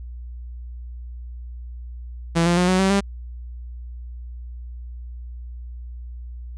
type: tone with pitch steps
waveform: sawtooth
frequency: 167.4 / 173.2 / 179.21 / 185.42 / 191.85 / 198.5 Hz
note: E3 / F3 / F3 / F#3 / G3 / G3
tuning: +27 / -14 / +45 / +4 / -37 / +22 cents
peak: -12 dBFS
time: 2.35-3.01 s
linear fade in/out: 20 ms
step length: 110 ms
effects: added 60 Hz sine -32 dBFS peak until 6.57 s + resampled to 22050 Hz